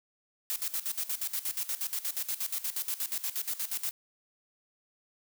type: noise with tremolo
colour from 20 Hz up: blue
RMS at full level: -32 dBFS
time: 0.5-3.91 s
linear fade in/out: 0 ms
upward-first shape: square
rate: 8.4 Hz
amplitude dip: 80%
effects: none